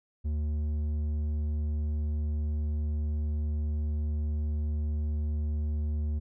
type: tone with low-pass filter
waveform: square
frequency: 75.4 Hz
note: D2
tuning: 46 cents sharp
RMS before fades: -30 dBFS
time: 0.24-6.2 s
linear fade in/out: 20 ms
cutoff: 200 Hz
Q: 0.55
effects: none